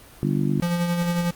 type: harmonic tone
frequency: 49 Hz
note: G1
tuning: in tune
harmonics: 3 / 4 / 5 / 6 / 7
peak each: -23 / -25 / -27 / -29 / -30 dBFS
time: 0.23-0.6 s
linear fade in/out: 0 ms
type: tone with tremolo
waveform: square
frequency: 173.3 Hz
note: F3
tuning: 13 cents flat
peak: -20 dBFS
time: 0.62-1.31 s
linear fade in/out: 5 ms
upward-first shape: sine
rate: 11 Hz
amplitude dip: 40%
effects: pink hiss -47 dBFS RMS until 1.35 s + Opus 32 kbps